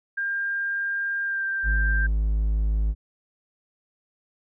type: tone with pitch glide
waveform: sine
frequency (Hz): 1601 to 1578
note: G6 to G6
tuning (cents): +36 to +11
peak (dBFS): -24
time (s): 0.17-2.07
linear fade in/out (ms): 10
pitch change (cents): -25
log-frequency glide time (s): 1.23-1.44
type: tone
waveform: triangle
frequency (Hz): 52.9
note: G#1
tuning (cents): +33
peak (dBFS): -18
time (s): 1.63-2.95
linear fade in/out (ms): 50
effects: none